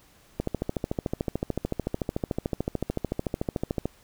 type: click train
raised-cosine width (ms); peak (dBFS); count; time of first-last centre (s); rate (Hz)
2; -13; 48; 0.4-3.856; 13.6
effects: pink hiss -58 dBFS RMS until 4.03 s